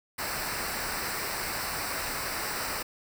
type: noise with comb filter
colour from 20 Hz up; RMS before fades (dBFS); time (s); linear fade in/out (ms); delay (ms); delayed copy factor
pink; -33; 0.18-2.83; 10; 0.3; -0.7
effects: none